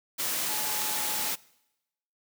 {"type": "tone in noise", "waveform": "sine", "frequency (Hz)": 854, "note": "G#5", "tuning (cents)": 48, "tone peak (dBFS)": -39, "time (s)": [0.48, 1.31], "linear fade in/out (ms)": 20, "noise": "white", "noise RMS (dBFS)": -30, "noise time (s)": [0.18, 1.36], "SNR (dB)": -12, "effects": ["noise-tail reverb RT60 0.9 s tail -23 dB re dry", "high-pass 150 Hz 12 dB/octave"]}